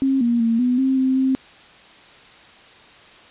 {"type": "tone with pitch steps", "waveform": "sine", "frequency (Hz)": [268.7, 236.5, 228.9, 248.5, 264.9, 261.5, 263.7], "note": ["C4", "A#3", "A#3", "B3", "C4", "C4", "C4"], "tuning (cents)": [46, 25, -31, 11, 22, -1, 14], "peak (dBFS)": -15, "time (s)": [0.02, 1.35], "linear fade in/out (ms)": 0, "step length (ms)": 190, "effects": ["white hiss -46 dBFS RMS until 3.3 s", "resampled to 8000 Hz"]}